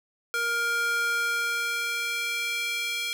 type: tone with high-pass filter sweep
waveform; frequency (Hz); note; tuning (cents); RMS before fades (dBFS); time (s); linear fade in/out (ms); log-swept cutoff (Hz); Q
square; 468.9; A#4; +10; -28; 0.34-3.13; 0; 1100 to 2700; 2.4
effects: none